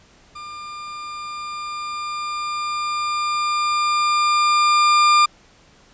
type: tone with level ramp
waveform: 40% pulse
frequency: 1200 Hz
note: D6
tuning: 37 cents sharp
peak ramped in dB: -32 to -10 dBFS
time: 0.35-5.26 s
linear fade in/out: 10 ms
effects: pink hiss -52 dBFS RMS until 5.93 s + resampled to 16000 Hz